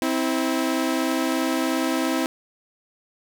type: tone pair together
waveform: sawtooth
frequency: 261.6 / 324.6 Hz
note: C4 / E4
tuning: 0 / -27 cents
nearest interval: major third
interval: 373 cents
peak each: -20 dBFS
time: 0.02-2.26 s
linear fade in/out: 0 ms
effects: none